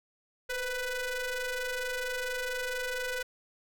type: ring-modulated tone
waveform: sawtooth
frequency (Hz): 493.9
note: B4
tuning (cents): 0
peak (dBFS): -25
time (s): 0.49-3.23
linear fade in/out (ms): 10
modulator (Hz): 1000
effects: none